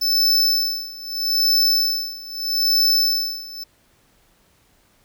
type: tone with tremolo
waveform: square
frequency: 5274 Hz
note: E8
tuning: in tune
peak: -14 dBFS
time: 0.01-3.64 s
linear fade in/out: 10 ms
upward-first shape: sine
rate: 0.79 Hz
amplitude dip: 90%
effects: pink hiss -59 dBFS RMS until 5.04 s